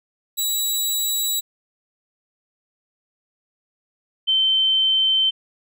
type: tone pair in turn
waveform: 15% pulse / sine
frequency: 3898 / 3094 Hz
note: B7 / G7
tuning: -23 / -23 cents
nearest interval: major third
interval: 400 cents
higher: first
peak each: -13 / -15 dBFS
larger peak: first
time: 0.37-1.41 / 4.27-5.31 s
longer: neither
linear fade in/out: 20 ms
effects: none